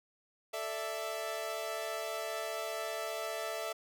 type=chord; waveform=sawtooth; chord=A suspended fourth; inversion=none; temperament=equal with one note detuned; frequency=440 / 587.3 / 662.3 Hz; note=A4 / D5 / E5; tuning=0 / 0 / +8 cents; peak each=-39 / -39 / -34 dBFS; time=0.53-3.73 s; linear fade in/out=10 ms; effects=none